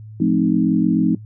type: chord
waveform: sine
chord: F dominant seventh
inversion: none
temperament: equal with one note detuned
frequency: 174.61 / 215.1 / 261.6 / 311.1 Hz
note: F3 / A3 / C4 / Eb4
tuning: 0 / -39 / 0 / 0 cents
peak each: -19 dBFS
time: 0.2-1.15 s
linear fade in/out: 5 ms
effects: noise-tail reverb RT60 0.1 s tail -17 dB re dry + added 108 Hz sine -34 dBFS peak until 1.25 s